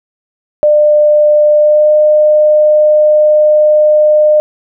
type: tone with pitch glide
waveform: sine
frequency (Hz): 599 to 606.3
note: D5 to D#5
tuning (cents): +34 to -45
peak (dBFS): -4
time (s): 0.63-4.4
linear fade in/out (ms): 0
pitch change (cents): +21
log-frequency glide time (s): 1.55-1.92
effects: none